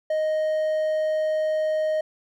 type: tone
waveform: triangle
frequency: 622.3 Hz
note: D#5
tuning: in tune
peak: -19 dBFS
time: 0.1-2.01 s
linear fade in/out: 5 ms
effects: none